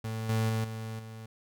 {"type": "tone with level steps", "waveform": "35% pulse", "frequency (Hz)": 111.2, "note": "A2", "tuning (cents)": 19, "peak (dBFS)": [-31, -24, -26, -34, -40], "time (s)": [0.04, 1.26], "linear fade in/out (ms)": 5, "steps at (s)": [0.29, 0.49, 0.64, 0.99], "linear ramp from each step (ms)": 5, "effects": []}